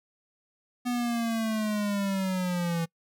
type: linear sweep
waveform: square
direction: down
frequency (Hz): 246.9 to 164.81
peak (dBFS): -27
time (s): 0.85-2.86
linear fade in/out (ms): 20
effects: noise-tail reverb RT60 0.1 s tail -25 dB re dry